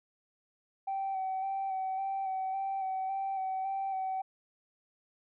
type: tone with vibrato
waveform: sine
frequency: 769 Hz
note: G5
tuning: 33 cents flat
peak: -30 dBFS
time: 0.87-4.22 s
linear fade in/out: 10 ms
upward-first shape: square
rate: 1.8 Hz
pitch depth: 20 cents each way
effects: tanh soft clip ceiling -28 dBFS